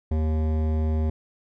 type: tone with hard clipping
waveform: sine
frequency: 78.2 Hz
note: D#2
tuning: 9 cents sharp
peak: -23 dBFS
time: 0.11-1.1 s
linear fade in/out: 5 ms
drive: 15 dB
effects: none